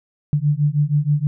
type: beating tone pair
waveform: sine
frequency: 144.2 / 150.5 Hz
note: D3 / D3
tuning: -31 / +43 cents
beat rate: 6.3 Hz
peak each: -18 dBFS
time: 0.33-1.27 s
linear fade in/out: 0 ms
effects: none